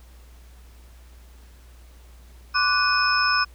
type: tone cluster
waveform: sine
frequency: 1044 / 1159 / 1479 / 2486 / 5210 Hz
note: C6 / D6 / F#6 / D#7 / E8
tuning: -4 / -23 / -1 / -2 / -21 cents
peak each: -30 / -23 / -22 / -28 / -24 dBFS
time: 2.54-3.45 s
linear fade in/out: 20 ms
effects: added 60 Hz sine -45 dBFS peak until 3.54 s + pink hiss -56 dBFS RMS until 3.54 s